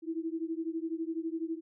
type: beating tone pair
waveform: sine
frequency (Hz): 321.6 / 333.6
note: E4 / E4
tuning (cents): -43 / +21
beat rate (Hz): 12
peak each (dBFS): -35 / -36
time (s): 0.02-1.61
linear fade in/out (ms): 50
effects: none